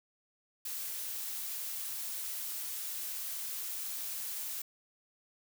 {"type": "noise", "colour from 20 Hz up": "blue", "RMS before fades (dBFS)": -39, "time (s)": [0.65, 4.62], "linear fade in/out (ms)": 5, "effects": []}